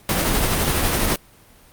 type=noise with tremolo; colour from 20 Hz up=pink; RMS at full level=-18 dBFS; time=0.09-1.16 s; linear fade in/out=2 ms; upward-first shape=sine; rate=12 Hz; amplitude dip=30%; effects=pink hiss -50 dBFS RMS until 1.72 s + Opus 32 kbps